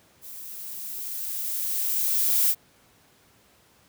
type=noise with level ramp; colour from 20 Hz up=violet; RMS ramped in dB=-41 to -20 dBFS; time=0.21-2.55 s; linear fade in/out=50 ms; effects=pink hiss -59 dBFS RMS until 3.88 s + high-pass 80 Hz 12 dB/octave